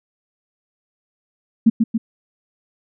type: tone with echo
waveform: sine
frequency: 225.9 Hz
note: A3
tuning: 46 cents sharp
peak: -7 dBFS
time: 1.66-1.7 s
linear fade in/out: 10 ms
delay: 140 ms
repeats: 2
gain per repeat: -4 dB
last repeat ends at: 1.98 s
effects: none